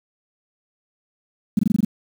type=tone bursts; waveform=sine; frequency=207.7 Hz; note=G#3; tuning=in tune; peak=-12 dBFS; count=7; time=1.57-1.849 s; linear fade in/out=5 ms; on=21 ms; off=22 ms; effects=7-bit